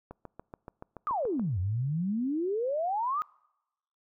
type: click train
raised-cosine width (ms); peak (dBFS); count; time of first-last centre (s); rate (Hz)
1; -28; 10; 0.11-1.396; 7
type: exponential two-way sweep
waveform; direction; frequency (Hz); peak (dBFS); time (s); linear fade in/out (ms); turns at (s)
sine; down then up; 1275 to 87.31 to 1275; -27; 1.07-3.22; 0; 1.59
effects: noise-tail reverb RT60 0.9 s tail -26 dB re dry